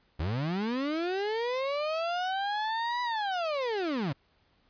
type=linear two-way sweep; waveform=35% pulse; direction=up then down; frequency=69.7 to 987.8 to 126 Hz; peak=-27 dBFS; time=0.19-4.13 s; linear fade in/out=10 ms; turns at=3.02 s; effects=pink hiss -68 dBFS RMS until 4.69 s + resampled to 11025 Hz